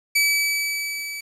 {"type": "tone with level ramp", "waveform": "sawtooth", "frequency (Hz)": 2295, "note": "D7", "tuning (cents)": -40, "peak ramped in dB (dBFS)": [-12, -27], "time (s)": [0.15, 1.21], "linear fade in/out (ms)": 10, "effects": ["resampled to 32000 Hz", "8-bit"]}